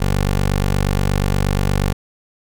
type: tone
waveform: 15% pulse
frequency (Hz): 48.42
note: G1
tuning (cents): -21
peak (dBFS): -9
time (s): 0-1.93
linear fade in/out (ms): 10
effects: none